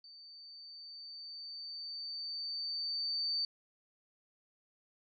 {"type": "tone with level ramp", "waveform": "sine", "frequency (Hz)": 4579, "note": "D8", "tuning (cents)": -45, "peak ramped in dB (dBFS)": [-52, -31], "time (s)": [0.04, 3.45], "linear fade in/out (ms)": 2, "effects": []}